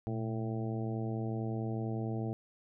harmonic tone with a mistuned harmonic, 111.1 Hz, A2, 17 cents sharp, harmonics 1 / 2 / 3 / 4 / 5 / 6 / 7, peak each -35 / -39 / -41 / -44 / -50 / -47 / -48 dBFS, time 0.07-2.33 s, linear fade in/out 0 ms, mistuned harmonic 1, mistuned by +99 cents, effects none

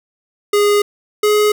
square tone pair in turn, 411.9 / 420.3 Hz, G#4 / G#4, -14 / +21 cents, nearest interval unison, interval 35 cents, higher second, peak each -11 / -11 dBFS, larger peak neither, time 0.53-0.82 / 1.23-1.52 s, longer neither, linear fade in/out 5 ms, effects none

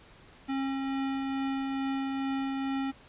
square tone with tremolo, 270.4 Hz, C#4, 43 cents flat, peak -29 dBFS, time 0.48-2.92 s, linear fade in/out 20 ms, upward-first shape triangle, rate 2.3 Hz, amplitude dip 25%, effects pink hiss -55 dBFS RMS until 3.08 s + resampled to 8000 Hz

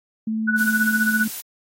sine tone with vibrato, 220 Hz, A3, in tune, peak -21 dBFS, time 0.27-1.28 s, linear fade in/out 5 ms, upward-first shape sine, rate 19 Hz, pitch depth 9 cents each way
sine tone with tremolo, 1480 Hz, F#6, in tune, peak -15 dBFS, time 0.47-1.25 s, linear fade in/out 20 ms, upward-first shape sine, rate 15 Hz, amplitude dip 75%
blue noise, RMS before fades -31 dBFS, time 0.57-1.42 s, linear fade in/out 20 ms
effects AAC 48 kbps

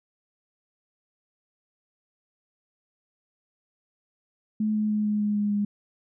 sine tone with pitch steps, 214.6 / 213 / 211.4 / 209.8 / 208.3 / 206.7 / 205.1 Hz, A3 / G#3 / G#3 / G#3 / G#3 / G#3 / G#3, -43 / +44 / +31 / +18 / +5 / -8 / -21 cents, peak -22 dBFS, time 4.6-5.65 s, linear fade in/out 5 ms, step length 150 ms, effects none

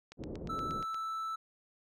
click train, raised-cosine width 0.2 ms, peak -31 dBFS, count 8, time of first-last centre 0.12-0.944 s, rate 8.49 Hz
white low-pass noise, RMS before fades -42 dBFS, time 0.17-0.85 s, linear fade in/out 50 ms, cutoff 450 Hz, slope 24 dB/octave
triangle tone, 1318.5 Hz, E6, in tune, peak -33 dBFS, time 0.49-1.36 s, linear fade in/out 10 ms
effects none

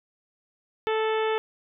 harmonic tone with a mistuned harmonic, 438.8 Hz, A4, 5 cents flat, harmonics 1 / 2 / 3 / 4 / 5 / 6 / 7 / 8, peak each -24 / -30 / -34 / -36 / -38 / -40 / -41 / -42 dBFS, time 0.87-1.38 s, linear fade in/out 0 ms, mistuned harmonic 7, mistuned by -21 cents, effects none

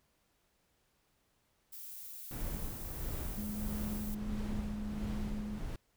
violet noise, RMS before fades -47 dBFS, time 1.72-4.15 s, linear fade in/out 10 ms
brown noise with tremolo, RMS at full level -38 dBFS, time 2.31-5.76 s, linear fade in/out 2 ms, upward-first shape sine, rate 1.5 Hz, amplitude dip 45%
sine tone, 210 Hz, G#3, 19 cents sharp, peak -38 dBFS, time 3.37-5.59 s, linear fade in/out 10 ms
effects pink hiss -75 dBFS RMS until 5.96 s

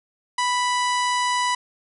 harmonic tone, 987.8 Hz, B5, in tune, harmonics 1 / 2 / 3 / 4 / 5 / 6 / 7 / 8 / 9 / 10, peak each -21 / -27 / -31 / -33 / -35 / -37 / -38 / -39 / -40 / -41 dBFS, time 0.38-1.55 s, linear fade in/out 5 ms, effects none

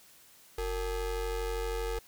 square ring-modulated tone, 205.7 Hz, G#3, 16 cents flat, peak -29 dBFS, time 0.58-1.99 s, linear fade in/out 5 ms, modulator 252 Hz, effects white hiss -58 dBFS RMS until 2.07 s

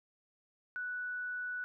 sine tone, 1480 Hz, F#6, in tune, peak -36 dBFS, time 0.76-1.64 s, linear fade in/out 0 ms, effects none

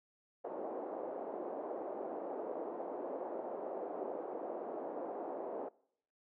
white band-pass noise, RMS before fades -42 dBFS, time 0.44-5.69 s, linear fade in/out 10 ms, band 320 to 690 Hz, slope 24 dB/octave, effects noise-tail reverb RT60 0.7 s tail -24 dB re dry

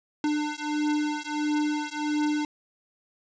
square beating tone pair, 298.7 / 300.2 Hz, D4 / D4, +29 / +38 cents, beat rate 1.5 Hz, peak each -29 dBFS, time 0.24-2.45 s, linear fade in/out 2 ms, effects resampled to 16000 Hz + 10-bit

